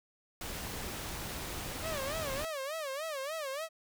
pink noise, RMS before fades -40 dBFS, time 0.41-2.45 s, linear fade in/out 2 ms
sawtooth tone with vibrato, 587.3 Hz, D5, in tune, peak -32 dBFS, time 1.81-3.69 s, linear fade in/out 50 ms, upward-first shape sine, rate 3.4 Hz, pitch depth 180 cents each way
effects none

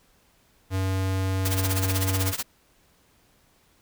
square tone, 95 Hz, F#2, 46 cents sharp, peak -24 dBFS, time 0.7-2.34 s, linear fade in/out 50 ms
white noise with tremolo, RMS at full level -27 dBFS, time 1.45-2.43 s, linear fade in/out 5 ms, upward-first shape sine, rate 16 Hz, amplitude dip 90%
effects pink hiss -62 dBFS RMS until 3.81 s

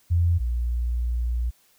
sine tone pair in turn, 85.8 / 59.58 Hz, F2 / A#1, -30 / +38 cents, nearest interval tritone, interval 632 cents, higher first, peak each -17 / -22 dBFS, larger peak first, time 0.1-0.39 / 0.39-1.51 s, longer second, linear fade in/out 20 ms, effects white hiss -61 dBFS RMS until 1.78 s

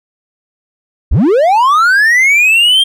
triangle linear sweep, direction up, 30.87 to 3223 Hz, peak -4 dBFS, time 1.11-2.84 s, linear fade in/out 10 ms, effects none

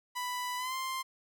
sawtooth tone with pitch glide, 991 to 1049.9 Hz, B5 to C6, +6 to +6 cents, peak -30 dBFS, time 0.15-1.03 s, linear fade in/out 20 ms, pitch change +100 cents, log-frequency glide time 0.57-0.75 s, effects none

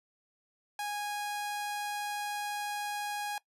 sawtooth tone, 826 Hz, G#5, 10 cents flat, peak -30 dBFS, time 0.79-3.38 s, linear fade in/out 2 ms, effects noise-tail reverb RT60 0.1 s tail -20 dB re dry + resampled to 32000 Hz

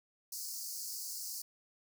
pink high-pass noise, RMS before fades -42 dBFS, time 0.32-1.42 s, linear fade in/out 5 ms, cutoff 4500 Hz, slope 96 dB/octave, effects none

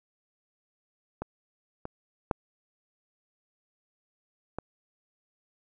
clicks, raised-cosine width 1 ms, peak -19 / -22 / -11 / -19 dBFS, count 4, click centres 1.22 / 1.854 / 2.312 / 4.586 s, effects none

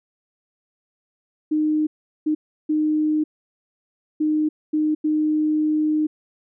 sine tone bursts at uneven times, 306.7 Hz, D#4, 25 cents flat, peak -17 dBFS, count 6, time 1.51-1.87 / 2.26-2.35 / 2.69-3.24 / 4.2-4.49 / 4.73-4.95 / 5.04-6.07 s, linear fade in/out 10 ms, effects none

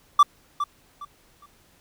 triangle tone with echo, 1166 Hz, D6, 13 cents flat, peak -8 dBFS, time 0.19-0.23 s, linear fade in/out 5 ms, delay 410 ms, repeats 3, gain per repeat -12 dB, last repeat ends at 1.46 s, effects pink hiss -59 dBFS RMS until 1.8 s

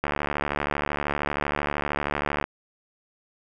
click train, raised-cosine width 0.5 ms, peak -10 dBFS, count 176, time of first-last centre 0.04-2.441 s, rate 72.9 Hz, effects none

